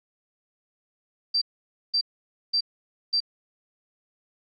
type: tone bursts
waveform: sine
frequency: 4691 Hz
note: D8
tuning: 3 cents flat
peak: -20 dBFS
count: 4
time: 1.34-3.204 s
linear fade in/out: 10 ms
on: 76 ms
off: 520 ms
effects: none